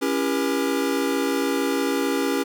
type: chord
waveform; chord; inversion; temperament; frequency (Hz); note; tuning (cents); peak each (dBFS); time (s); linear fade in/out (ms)
square; C# diminished seventh; none; just; 277.2 / 332.6 / 399.1 / 479; C#4 / E4 / G4 / Bb4; 0 / +16 / +31 / +47; -25 / -30 / -27 / -29; 0.01-2.44; 20
effects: none